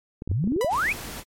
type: clicks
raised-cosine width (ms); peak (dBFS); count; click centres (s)
3; -20; 8; 0.221 / 0.276 / 0.315 / 0.441 / 0.475 / 0.521 / 0.563 / 0.646
type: exponential sweep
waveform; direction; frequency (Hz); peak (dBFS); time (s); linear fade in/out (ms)
sine; up; 78.5 to 2637; -21; 0.29-0.93; 10
type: tone with exponential decay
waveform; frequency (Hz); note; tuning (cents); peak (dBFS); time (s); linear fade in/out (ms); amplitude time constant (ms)
sawtooth; 987.8; B5; 0; -21; 0.61-0.78; 1; 35
type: noise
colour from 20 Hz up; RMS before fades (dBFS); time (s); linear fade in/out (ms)
pink; -36; 0.69-1.24; 50
effects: MP3 64 kbps